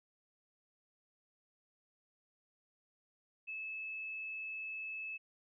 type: tone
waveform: sine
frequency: 2605 Hz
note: E7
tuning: 21 cents flat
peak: -40 dBFS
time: 3.47-5.18 s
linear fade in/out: 20 ms
effects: none